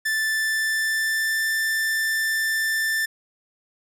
45% pulse tone with pitch glide, 1760 to 1775.3 Hz, A6 to A6, 0 to +15 cents, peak -21 dBFS, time 0.05-3.06 s, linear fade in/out 10 ms, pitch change +15 cents, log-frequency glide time 0.27-1.47 s, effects none

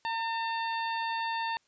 harmonic tone with a mistuned harmonic, 901 Hz, A5, 41 cents sharp, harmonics 1 / 2 / 3 / 4 / 5, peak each -31 / -37 / -41 / -43 / -45 dBFS, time 0.05-1.57 s, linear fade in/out 0 ms, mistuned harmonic 1, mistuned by +27 cents, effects white hiss -70 dBFS RMS until 1.67 s + resampled to 16000 Hz

